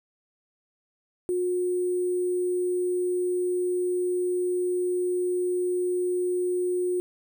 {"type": "tone with sample-and-hold", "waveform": "sine", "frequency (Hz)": 360, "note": "F#4", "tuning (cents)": -47, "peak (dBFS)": -23, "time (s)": [1.29, 7], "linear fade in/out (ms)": 0, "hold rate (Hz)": 8820, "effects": []}